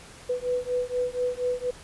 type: beating tone pair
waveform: sine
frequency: 493.9 / 498.1 Hz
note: B4 / B4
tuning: 0 / +15 cents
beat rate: 4.2 Hz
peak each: -28 dBFS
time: 0.29-1.71 s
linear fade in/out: 10 ms
effects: pink hiss -47 dBFS RMS until 1.83 s + resampled to 24000 Hz